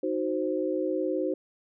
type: chord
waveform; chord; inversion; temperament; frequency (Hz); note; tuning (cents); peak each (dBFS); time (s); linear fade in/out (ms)
sine; C diminished; first; equal; 311.1 / 370 / 523.3; Eb4 / Gb4 / C5; 0 / 0 / 0; -30; 0.03-1.34; 5
effects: none